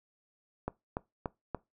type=click train; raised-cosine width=1 ms; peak=-19 dBFS; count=4; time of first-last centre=0.68-1.547 s; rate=3.46 Hz; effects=noise-tail reverb RT60 0.2 s tail -21 dB re dry